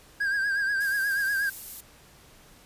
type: tone with vibrato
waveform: triangle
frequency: 1611 Hz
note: G6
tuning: 47 cents sharp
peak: -22 dBFS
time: 0.2-1.5 s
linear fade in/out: 10 ms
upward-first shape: triangle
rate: 8.3 Hz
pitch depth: 72 cents each way
type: noise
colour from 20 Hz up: violet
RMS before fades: -37 dBFS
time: 0.8-1.81 s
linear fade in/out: 10 ms
effects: pink hiss -54 dBFS RMS until 2.65 s + resampled to 32000 Hz